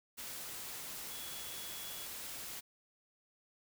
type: tone in noise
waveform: sine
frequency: 3373 Hz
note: G#7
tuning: 26 cents sharp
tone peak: -51 dBFS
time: 1.1-2.07 s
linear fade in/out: 20 ms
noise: white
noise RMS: -45 dBFS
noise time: 0.17-2.61 s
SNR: -9 dB
effects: none